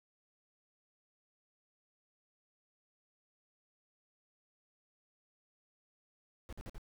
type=noise bursts; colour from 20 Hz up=brown; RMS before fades=-45 dBFS; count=4; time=6.49-6.781 s; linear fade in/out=0 ms; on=36 ms; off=49 ms; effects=none